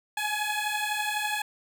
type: beating tone pair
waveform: 15% pulse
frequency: 837 / 849 Hz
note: G#5 / G#5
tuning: +13 / +38 cents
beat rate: 12 Hz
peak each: -24 dBFS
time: 0.17-1.42 s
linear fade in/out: 5 ms
effects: none